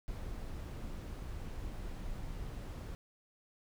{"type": "noise", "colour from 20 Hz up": "brown", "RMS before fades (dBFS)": -42, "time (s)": [0.08, 2.95], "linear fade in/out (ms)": 0, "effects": []}